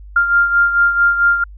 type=beating tone pair; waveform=sine; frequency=1396.9 / 1401.4 Hz; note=F6 / F6; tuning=0 / +6 cents; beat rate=4.5 Hz; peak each=-11 / -18 dBFS; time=0.16-1.44 s; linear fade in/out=5 ms; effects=added 50 Hz sine -33 dBFS peak until 1.57 s